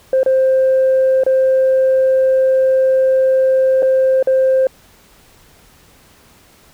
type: tone with dropouts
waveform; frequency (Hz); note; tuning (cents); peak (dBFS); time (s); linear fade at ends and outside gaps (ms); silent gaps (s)
sine; 525; C5; +6; -8; 0.13-4.67; 2; 0.232-0.261 / 1.236-1.264 / 3.823-3.828 / 4.227-4.272
effects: tanh soft clip ceiling -7 dBFS + pink hiss -48 dBFS RMS until 6.73 s